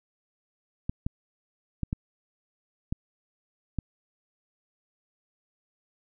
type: clicks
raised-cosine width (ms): 5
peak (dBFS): -16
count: 6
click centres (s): 0.895 / 1.065 / 1.833 / 1.929 / 2.925 / 3.787
effects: none